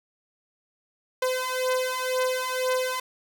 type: beating tone pair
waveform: sawtooth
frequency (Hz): 510 / 512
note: C5 / C5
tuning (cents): -44 / -38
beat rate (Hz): 2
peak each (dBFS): -24 / -23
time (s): 1.22-3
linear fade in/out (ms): 5
effects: none